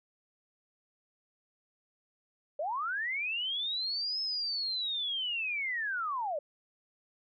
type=linear two-way sweep; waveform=sine; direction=up then down; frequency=554 to 5220 to 554 Hz; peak=-31 dBFS; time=2.59-6.39 s; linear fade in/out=5 ms; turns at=4.21 s; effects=none